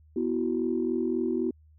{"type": "chord", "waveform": "sine", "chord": "B suspended fourth", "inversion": "none", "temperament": "equal with one note detuned", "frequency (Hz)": [246.9, 329.6, 373.2], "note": ["B3", "E4", "F#4"], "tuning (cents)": [0, 0, 15], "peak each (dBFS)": -29, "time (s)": [0.16, 1.51], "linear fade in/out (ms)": 5, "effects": ["tanh soft clip ceiling -15 dBFS", "added 77 Hz sine -54 dBFS peak until 1.78 s"]}